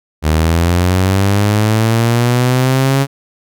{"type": "linear sweep", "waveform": "sawtooth", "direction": "up", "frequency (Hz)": [76.1, 138.59], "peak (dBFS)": -6, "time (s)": [0.22, 3.07], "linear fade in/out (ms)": 50, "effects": []}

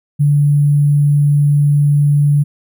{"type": "tone with sample-and-hold", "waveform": "sine", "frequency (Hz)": 145.3, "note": "D3", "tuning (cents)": -18, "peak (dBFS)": -8, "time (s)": [0.19, 2.44], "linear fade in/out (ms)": 20, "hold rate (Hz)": 11025, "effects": []}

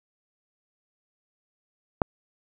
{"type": "click", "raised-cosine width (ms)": 1, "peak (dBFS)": -6, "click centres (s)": 2.018, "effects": []}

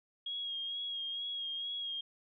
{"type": "tone with vibrato", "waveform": "sine", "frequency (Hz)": 3278, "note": "G#7", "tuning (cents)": -23, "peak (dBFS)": -36, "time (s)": [0.26, 2.01], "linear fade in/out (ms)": 5, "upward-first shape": "sine", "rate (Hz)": 2.2, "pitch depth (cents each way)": 30, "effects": []}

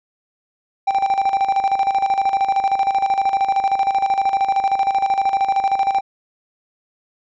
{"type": "tone with tremolo", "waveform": "triangle", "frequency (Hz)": 784, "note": "G5", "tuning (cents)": 0, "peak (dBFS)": -11, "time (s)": [0.87, 6.01], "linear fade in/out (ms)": 10, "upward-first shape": "square", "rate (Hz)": 13, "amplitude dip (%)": 65, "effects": ["resampled to 16000 Hz"]}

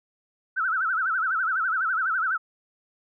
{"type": "tone with vibrato", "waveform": "sine", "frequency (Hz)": 1416, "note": "F6", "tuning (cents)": 23, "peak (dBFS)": -22, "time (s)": [0.56, 2.38], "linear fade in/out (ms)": 20, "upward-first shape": "sine", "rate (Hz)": 12, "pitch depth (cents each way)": 170, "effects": []}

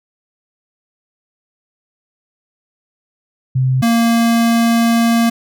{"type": "tone pair in turn", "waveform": ["sine", "square"], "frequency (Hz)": [130, 231.6], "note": ["C3", "A#3"], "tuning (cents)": [-11, -11], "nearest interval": "minor seventh", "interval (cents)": 1000, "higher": "second", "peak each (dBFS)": -11, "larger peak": "neither", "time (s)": [[3.55, 3.82], [3.82, 5.3]], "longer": "second", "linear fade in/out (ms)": 10, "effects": []}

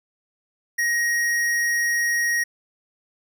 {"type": "tone with tanh clipping", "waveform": "sine", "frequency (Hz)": 1883, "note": "A#6", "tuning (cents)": 17, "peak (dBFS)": -21, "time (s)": [0.78, 2.44], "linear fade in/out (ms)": 10, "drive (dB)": 18, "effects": []}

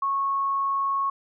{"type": "tone", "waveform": "sine", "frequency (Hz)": 1100, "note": "C#6", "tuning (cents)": -14, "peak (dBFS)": -22, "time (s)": [0.02, 1.1], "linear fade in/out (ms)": 5, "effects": []}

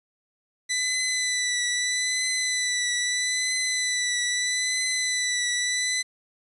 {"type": "tone with vibrato", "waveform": "15% pulse", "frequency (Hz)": 1991, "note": "B6", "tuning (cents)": 14, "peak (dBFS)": -17, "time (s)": [0.69, 6.03], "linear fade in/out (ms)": 20, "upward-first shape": "triangle", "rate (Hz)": 0.78, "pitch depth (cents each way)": 33, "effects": ["resampled to 24000 Hz", "9-bit"]}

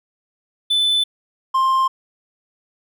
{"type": "tone pair in turn", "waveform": "triangle", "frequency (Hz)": [3509, 1054.7], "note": ["A7", "C6"], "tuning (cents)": [-5, 14], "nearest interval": "octave + major sixth", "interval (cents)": 2081, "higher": "first", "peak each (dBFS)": [-13, -12], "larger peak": "second", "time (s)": [[0.7, 1.04], [1.54, 1.88]], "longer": "neither", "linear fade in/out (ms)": 10, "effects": []}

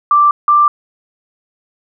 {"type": "tone pair in turn", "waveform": "sine", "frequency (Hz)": [1174.7, 1180.5], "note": ["D6", "D6"], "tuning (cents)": [0, 9], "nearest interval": "unison", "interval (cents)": 9, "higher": "second", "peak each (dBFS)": [-6, -6], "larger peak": "neither", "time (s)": [[0.11, 0.31], [0.48, 0.68]], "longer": "neither", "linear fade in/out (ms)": 2, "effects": []}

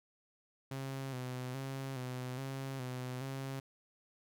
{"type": "tone with vibrato", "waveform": "sawtooth", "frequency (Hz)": 130.81, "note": "C3", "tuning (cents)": 0, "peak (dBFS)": -35, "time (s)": [0.71, 3.6], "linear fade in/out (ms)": 5, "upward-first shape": "square", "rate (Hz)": 1.2, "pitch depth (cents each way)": 52, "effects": []}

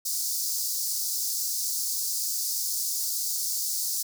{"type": "high-pass noise", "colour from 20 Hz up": "pink", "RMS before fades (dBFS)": -29, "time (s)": [0.05, 4.03], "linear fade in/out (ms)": 10, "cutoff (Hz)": 4700, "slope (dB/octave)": 48, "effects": []}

